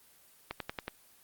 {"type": "click train", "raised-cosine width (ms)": 0.3, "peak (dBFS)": -19, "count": 5, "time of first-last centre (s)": [0.51, 0.88], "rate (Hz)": 10.8, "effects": ["white hiss -61 dBFS RMS until 1.23 s", "Opus 24 kbps"]}